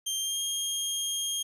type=tone with pitch glide; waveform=20% pulse; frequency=3171 to 3232 Hz; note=G7 to G#7; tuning=+19 to -48 cents; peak=-23 dBFS; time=0.06-1.43 s; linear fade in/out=10 ms; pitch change=+33 cents; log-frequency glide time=0.2-0.41 s; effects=10-bit